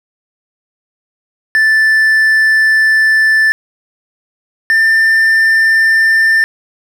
triangle tone pair in turn, 1760 / 1789.7 Hz, A6 / A6, 0 / +29 cents, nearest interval unison, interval 29 cents, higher second, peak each -5 dBFS, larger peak neither, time 1.55-3.52 / 4.7-6.44 s, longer first, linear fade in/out 0 ms, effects none

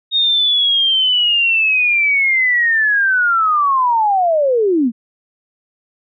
sine linear sweep, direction down, 3729 to 214.9 Hz, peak -11 dBFS, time 0.11-4.92 s, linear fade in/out 50 ms, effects none

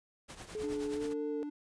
pink noise with tremolo, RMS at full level -45 dBFS, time 0.28-1.14 s, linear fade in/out 20 ms, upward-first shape triangle, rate 9.5 Hz, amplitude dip 75%
sine tone with pitch glide, 427.9 to 448.9 Hz, A4 to A4, -48 to +35 cents, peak -35 dBFS, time 0.55-1.43 s, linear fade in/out 0 ms, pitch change +83 cents, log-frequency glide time 0.95-1.04 s
triangle tone with vibrato, 293.7 Hz, D4, in tune, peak -35 dBFS, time 0.63-1.5 s, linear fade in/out 10 ms, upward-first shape sine, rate 3.6 Hz, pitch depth 12 cents each way
effects resampled to 22050 Hz

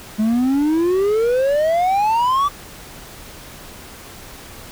triangle exponential sweep, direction up, 210.2 to 1174.7 Hz, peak -12 dBFS, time 0.18-2.49 s, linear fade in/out 20 ms, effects pink hiss -38 dBFS RMS until 4.71 s

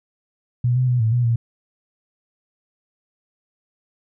sine tone with pitch steps, 122.3 / 127.4 / 123.7 / 111.3 / 122.1 / 116.6 Hz, B2 / C3 / B2 / A2 / B2 / A#2, -16 / -46 / +3 / +20 / -19 / +1 cents, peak -15 dBFS, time 0.64-1.36 s, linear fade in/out 5 ms, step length 120 ms, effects none

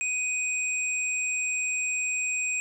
sine tone pair together, 2500 / 7539 Hz, D#7 / A#8, +8 / +19 cents, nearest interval octave + perfect fifth, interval 1911 cents, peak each -27 / -31 dBFS, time 0.01-2.6 s, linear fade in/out 0 ms, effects none

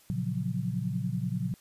sine chord, Gb major seventh, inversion first, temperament equal, 116.54 / 138.59 / 174.61 / 185 Hz, Bb2 / Db3 / F3 / Gb3, 0 / 0 / 0 / 0 cents, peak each -34 dBFS, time 0.1-1.54 s, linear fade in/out 0 ms, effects white hiss -60 dBFS RMS until 1.6 s + resampled to 32000 Hz

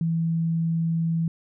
sine tone, 164.81 Hz, E3, in tune, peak -21 dBFS, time 0.01-1.28 s, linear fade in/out 2 ms, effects none

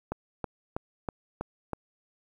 click train, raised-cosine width 1 ms, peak -17 dBFS, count 6, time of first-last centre 0.12-1.733 s, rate 3.1 Hz, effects 9-bit

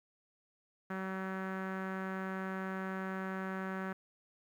sawtooth tone with low-pass filter, 189.7 Hz, F#3, 43 cents sharp, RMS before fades -39 dBFS, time 0.9-3.93 s, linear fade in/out 5 ms, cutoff 1600 Hz, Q 3.2, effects 11-bit

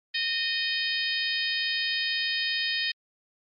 harmonic tone with a mistuned harmonic, 622.3 Hz, D#5, in tune, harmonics 3 / 4 / 5 / 6 / 7 / 8, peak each -31 / -33 / -33 / -33 / -34 / -35 dBFS, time 0.14-2.92 s, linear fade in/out 10 ms, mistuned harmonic 3, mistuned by -24 cents, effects Opus 48 kbps

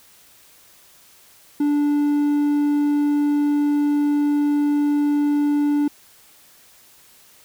triangle tone, 291.8 Hz, D4, 11 cents flat, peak -14 dBFS, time 1.6-5.88 s, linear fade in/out 5 ms, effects white hiss -51 dBFS RMS until 7.44 s

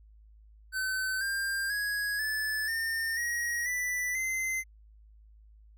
square tone with pitch steps, 1526 / 1593.6 / 1664.1 / 1737.8 / 1814.7 / 1895.1 / 1979 / 2067 Hz, G6 / G6 / G#6 / A6 / A#6 / A#6 / B6 / C7, -47 / +28 / +3 / -22 / -47 / +28 / +3 / -22 cents, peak -30 dBFS, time 0.72-4.64 s, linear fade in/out 50 ms, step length 490 ms, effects added 53 Hz sine -53 dBFS peak until 5.77 s

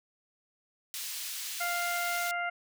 pink high-pass noise, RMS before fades -38 dBFS, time 0.94-2.31 s, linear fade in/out 0 ms, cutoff 3300 Hz, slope 12 dB/octave
harmonic tone, 698.5 Hz, F5, in tune, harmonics 1 / 2 / 3 / 4, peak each -34 / -34 / -36 / -46 dBFS, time 1.6-2.5 s, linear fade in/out 10 ms
effects none

